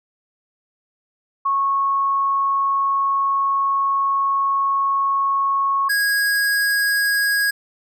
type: tone pair in turn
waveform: sine / square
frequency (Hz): 1100 / 1648.1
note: C#6 / G#6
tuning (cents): -14 / -14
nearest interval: perfect fifth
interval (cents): 700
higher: second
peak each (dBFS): -16 / -17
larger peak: first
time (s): 1.45-5.89 / 5.89-7.51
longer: first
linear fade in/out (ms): 10
effects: none